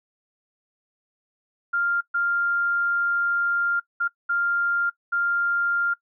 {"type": "tone bursts at uneven times", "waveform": "sine", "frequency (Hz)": 1396.9, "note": "F6", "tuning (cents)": 0, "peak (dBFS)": -20, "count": 5, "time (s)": [[1.73, 2.01], [2.14, 3.8], [4, 4.08], [4.29, 4.9], [5.12, 5.94]], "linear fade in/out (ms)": 10, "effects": ["noise-tail reverb RT60 0.1 s tail -21 dB re dry"]}